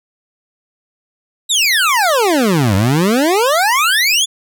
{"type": "exponential two-way sweep", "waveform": "25% pulse", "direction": "down then up", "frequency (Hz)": [3951, 92.5, 3538], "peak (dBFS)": -7, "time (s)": [1.49, 4.26], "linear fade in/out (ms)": 20, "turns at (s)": 2.75, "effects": []}